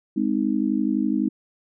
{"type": "chord", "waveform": "sine", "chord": "Ab major", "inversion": "none", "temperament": "just", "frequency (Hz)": [207.7, 259.6, 311.5], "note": ["Ab3", "C4", "Eb4"], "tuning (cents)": [0, -13, 2], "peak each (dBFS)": -24, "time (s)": [0.16, 1.29], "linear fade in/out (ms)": 10, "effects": []}